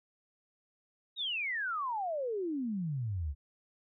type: exponential sweep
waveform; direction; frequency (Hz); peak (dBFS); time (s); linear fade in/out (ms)
sine; down; 3852 to 66.2; -32; 1.16-3.35; 50
effects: none